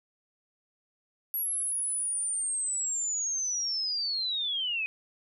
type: linear sweep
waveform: sine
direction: down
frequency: 11510 to 2486 Hz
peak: -28 dBFS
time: 1.34-4.86 s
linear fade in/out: 0 ms
effects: none